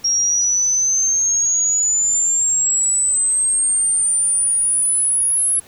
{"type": "exponential sweep", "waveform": "sine", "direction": "up", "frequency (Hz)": [5588, 10830], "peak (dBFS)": -14, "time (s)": [0.04, 5.6], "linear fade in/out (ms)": 10, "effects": ["pink hiss -46 dBFS RMS until 5.67 s"]}